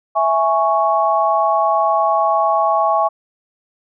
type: chord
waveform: sine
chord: C# minor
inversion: first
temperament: equal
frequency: 659.3 / 830.6 / 1108.7 Hz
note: E5 / G#5 / C#6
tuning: 0 / 0 / 0 cents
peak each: -17 dBFS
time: 0.15-3.09 s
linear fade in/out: 20 ms
effects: none